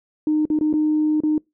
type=tone with dropouts; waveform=sine; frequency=306.2 Hz; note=D#4; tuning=28 cents flat; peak=-15 dBFS; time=0.27-1.38 s; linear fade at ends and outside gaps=2 ms; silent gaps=0.454-0.501 / 0.589-0.61 / 0.729-0.738 / 1.204-1.235 s; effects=noise-tail reverb RT60 0.2 s tail -26 dB re dry + tanh soft clip ceiling -11 dBFS